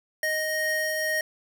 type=tone pair together; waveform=square; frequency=622.3 / 1864.8 Hz; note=D#5 / A#6; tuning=0 / 0 cents; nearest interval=octave + perfect fifth; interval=1900 cents; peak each=-30 / -27 dBFS; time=0.23-1.21 s; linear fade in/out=2 ms; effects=none